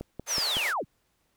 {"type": "click train", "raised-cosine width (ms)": 2, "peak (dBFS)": -22, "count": 4, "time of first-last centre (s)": [0.01, 0.569], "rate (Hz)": 5.37}
{"type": "band-pass noise", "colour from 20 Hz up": "pink", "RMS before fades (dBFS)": -35, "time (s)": [0.26, 0.74], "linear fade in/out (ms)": 50, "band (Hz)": [550, 15000], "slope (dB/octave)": 24}
{"type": "linear sweep", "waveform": "sine", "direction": "down", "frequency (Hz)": [6400, 46.63], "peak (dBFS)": -26, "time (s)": [0.27, 0.85], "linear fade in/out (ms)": 50}
{"effects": ["pink hiss -72 dBFS RMS until 1.36 s"]}